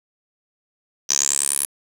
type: tone with band-pass filter sweep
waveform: 10% pulse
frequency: 70 Hz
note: C#2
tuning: 18 cents sharp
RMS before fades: -21 dBFS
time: 1.09-1.66 s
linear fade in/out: 10 ms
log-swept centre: 5900 to 11000 Hz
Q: 9.4
effects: 7-bit